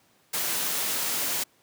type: noise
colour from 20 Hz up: white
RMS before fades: -28 dBFS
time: 0.33-1.44 s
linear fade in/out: 10 ms
effects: pink hiss -63 dBFS RMS until 1.62 s + high-pass 150 Hz 12 dB/octave